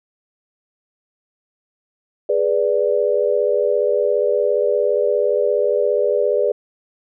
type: chord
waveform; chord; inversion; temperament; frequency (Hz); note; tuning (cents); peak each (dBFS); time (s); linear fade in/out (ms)
sine; G# diminished; none; equal with one note detuned; 415.3 / 492.5 / 587.3; G#4 / B4 / D5; 0 / -5 / 0; -19; 2.29-6.52; 5
effects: none